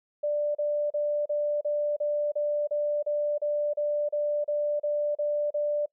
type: tone bursts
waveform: sine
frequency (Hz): 590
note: D5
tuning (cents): +8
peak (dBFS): -24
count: 16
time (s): 0.23-5.86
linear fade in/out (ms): 10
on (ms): 320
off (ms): 34
effects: noise-tail reverb RT60 0.1 s tail -24 dB re dry